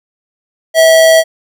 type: tone with amplitude modulation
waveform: square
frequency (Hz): 649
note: E5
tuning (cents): -27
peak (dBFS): -3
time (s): 0.74-1.24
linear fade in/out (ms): 50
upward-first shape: sine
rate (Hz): 137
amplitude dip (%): 30
effects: none